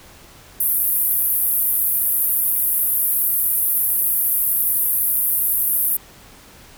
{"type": "band-pass noise", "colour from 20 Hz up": "white", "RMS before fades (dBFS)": -19, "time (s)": [0.6, 5.97], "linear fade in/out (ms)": 5, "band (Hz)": [11000, 15000], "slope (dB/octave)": 48, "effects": ["pink hiss -45 dBFS RMS until 6.77 s"]}